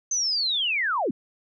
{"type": "linear sweep", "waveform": "sine", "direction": "down", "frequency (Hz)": [6272, 188.4], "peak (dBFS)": -22, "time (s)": [0.11, 1.11], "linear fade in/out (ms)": 5, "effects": []}